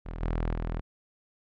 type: tone with level steps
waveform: sawtooth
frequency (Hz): 40.95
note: E1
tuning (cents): -11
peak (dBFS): -31 / -23 / -26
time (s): 0.05-0.81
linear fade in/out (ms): 20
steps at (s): 0.21 / 0.53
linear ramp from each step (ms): 2
effects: low-pass 2000 Hz 12 dB/octave